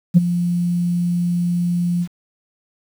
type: tone with ADSR envelope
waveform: sine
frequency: 174.61 Hz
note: F3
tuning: in tune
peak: -3 dBFS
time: 0.14-2.08 s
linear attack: 31 ms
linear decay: 21 ms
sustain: -13 dB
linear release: 64 ms
effects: tanh soft clip ceiling -2 dBFS + 7-bit